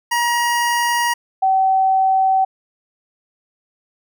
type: tone pair in turn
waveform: 25% pulse / sine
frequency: 951 / 764.5 Hz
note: A#5 / G5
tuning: +34 / -44 cents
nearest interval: major third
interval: 378 cents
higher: first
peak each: -12 dBFS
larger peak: neither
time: 0.11-1.14 / 1.42-2.45 s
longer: neither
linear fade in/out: 10 ms
effects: none